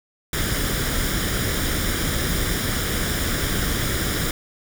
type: noise with comb filter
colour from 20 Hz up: pink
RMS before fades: -23 dBFS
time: 0.33-4.31 s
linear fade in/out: 2 ms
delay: 0.57 ms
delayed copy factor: +0.6
effects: none